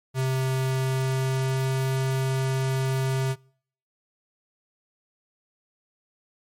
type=tone with pitch glide; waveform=square; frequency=131.4 to 132.47 Hz; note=C3 to C3; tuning=+8 to +22 cents; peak=-23 dBFS; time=0.14-3.36 s; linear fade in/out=50 ms; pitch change=+14 cents; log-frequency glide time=0.55-1.9 s; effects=noise-tail reverb RT60 0.6 s tail -26 dB re dry + MP3 64 kbps